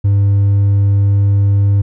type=tone with hard clipping; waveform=sine; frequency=100.1 Hz; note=G2; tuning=37 cents sharp; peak=-9 dBFS; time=0.04-1.82 s; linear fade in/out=10 ms; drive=2 dB; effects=none